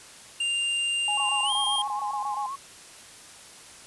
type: tone with pitch glide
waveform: square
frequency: 2794 to 3209 Hz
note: F7 to G7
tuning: 0 to +40 cents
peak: -25 dBFS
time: 0.4-1.82 s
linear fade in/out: 5 ms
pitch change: +240 cents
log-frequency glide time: 1.44-1.51 s
type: tone bursts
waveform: sine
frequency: 830.6 Hz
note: G#5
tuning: in tune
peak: -28 dBFS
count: 12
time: 1.08-2.462 s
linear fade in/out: 2 ms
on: 95 ms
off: 22 ms
type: tone with vibrato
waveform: sine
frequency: 1070 Hz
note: C6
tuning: 38 cents sharp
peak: -31 dBFS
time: 1.17-2.56 s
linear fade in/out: 10 ms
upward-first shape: triangle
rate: 7.5 Hz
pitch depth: 78 cents each way
effects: white hiss -47 dBFS RMS until 3.86 s + resampled to 24000 Hz